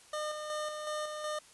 25% pulse tone with tremolo, 607 Hz, D#5, 43 cents flat, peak -30 dBFS, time 0.13-1.39 s, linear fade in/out 5 ms, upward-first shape square, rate 2.7 Hz, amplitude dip 40%, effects white hiss -58 dBFS RMS until 1.53 s + resampled to 24000 Hz

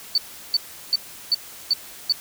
sine tone bursts, 4500 Hz, C#8, 25 cents sharp, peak -15 dBFS, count 6, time 0.15-2.124 s, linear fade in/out 2 ms, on 29 ms, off 360 ms, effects white hiss -41 dBFS RMS until 2.2 s

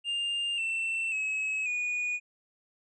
triangle tone with pitch steps, 2804 / 2684 / 2568 / 2458 Hz, F7 / E7 / E7 / D#7, +6 / +31 / -46 / -22 cents, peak -27 dBFS, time 0.04-2.2 s, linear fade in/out 50 ms, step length 540 ms, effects resampled to 24000 Hz

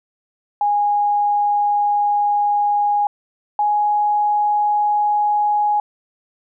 sine tone pair in turn, 824 / 833.1 Hz, G#5 / G#5, -14 / +5 cents, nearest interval unison, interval 19 cents, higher second, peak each -14 dBFS, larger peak neither, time 0.61-3.07 / 3.59-5.8 s, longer first, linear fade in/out 2 ms, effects none

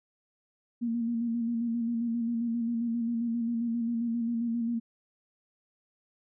sine tone with vibrato, 233.1 Hz, A#3, in tune, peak -27 dBFS, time 0.81-4.8 s, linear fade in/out 20 ms, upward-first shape square, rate 7.5 Hz, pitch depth 31 cents each way, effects none

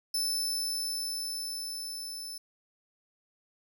sawtooth tone with level ramp, 5274 Hz, E8, in tune, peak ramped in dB -25 to -36 dBFS, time 0.14-2.38 s, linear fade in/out 5 ms, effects none

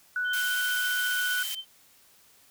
sine tone, 1480 Hz, F#6, in tune, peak -26 dBFS, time 0.16-1.43 s, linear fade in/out 2 ms
sine tone with tremolo, 3100 Hz, G7, 20 cents flat, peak -32 dBFS, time 0.24-1.65 s, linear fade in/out 50 ms, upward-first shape sine, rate 15 Hz, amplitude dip 50%
white high-pass noise, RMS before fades -35 dBFS, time 0.33-1.55 s, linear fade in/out 5 ms, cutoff 1800 Hz, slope 12 dB/octave
effects white hiss -59 dBFS RMS until 2.5 s

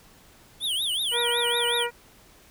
square tone with vibrato, 3307 Hz, G#7, 8 cents flat, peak -25 dBFS, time 0.6-1.87 s, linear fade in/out 50 ms, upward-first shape triangle, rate 5.4 Hz, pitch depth 260 cents each way
harmonic tone, 476.9 Hz, A#4, 39 cents sharp, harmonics 1 / 2 / 3 / 4 / 5, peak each -28 / -31 / -33 / -34 / -35 dBFS, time 1.11-1.91 s, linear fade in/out 50 ms
effects pink hiss -54 dBFS RMS until 2.5 s

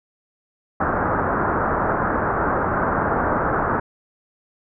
white low-pass noise, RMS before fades -21 dBFS, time 0.8-3.8 s, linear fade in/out 5 ms, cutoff 1500 Hz, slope 48 dB/octave, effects none

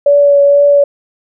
sine tone with vibrato, 570 Hz, C#5, 48 cents sharp, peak -4 dBFS, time 0.06-0.84 s, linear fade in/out 5 ms, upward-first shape triangle, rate 2.1 Hz, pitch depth 16 cents each way, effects none

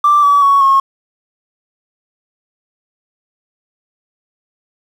triangle tone with pitch steps, 1174.7 / 1144.6 / 1115.2 / 1086.6 Hz, D6 / D6 / C#6 / C#6, 0 / -45 / +10 / -35 cents, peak -3 dBFS, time 0.04-0.8 s, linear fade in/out 5 ms, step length 190 ms, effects tanh soft clip ceiling -4 dBFS + 7-bit

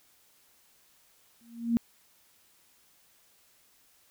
sine tone with exponential growth, 233.1 Hz, A#3, in tune, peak -19 dBFS, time 1.41-1.77 s, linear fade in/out 0 ms, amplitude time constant 77 ms, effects white hiss -64 dBFS RMS until 4.1 s

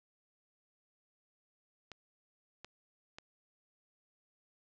clicks, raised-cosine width 0.2 ms, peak -29 dBFS, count 3, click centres 1.917 / 2.646 / 3.185 s, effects low-pass 6000 Hz 12 dB/octave

